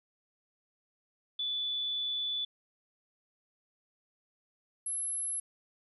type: tone pair in turn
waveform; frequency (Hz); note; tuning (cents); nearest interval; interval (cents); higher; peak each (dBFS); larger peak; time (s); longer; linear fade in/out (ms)
sine; 3471 / 11020; A7 / F9; -24 / -24; octave + minor sixth; 2000; second; -31 / -32; first; 1.39-2.45 / 4.86-5.4; first; 5
effects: none